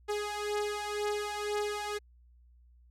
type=beating tone pair; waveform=sawtooth; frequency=415.3 / 417.3 Hz; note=G#4 / G#4; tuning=0 / +8 cents; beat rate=2 Hz; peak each=-30 / -32 dBFS; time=0.08-1.99 s; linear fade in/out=20 ms; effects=added 60 Hz sine -57 dBFS peak until 2.9 s + low-pass 10000 Hz 12 dB/octave